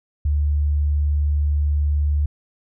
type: tone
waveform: sine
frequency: 73.42 Hz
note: D2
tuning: in tune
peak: -16 dBFS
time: 0.25-2.26 s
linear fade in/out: 5 ms
effects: none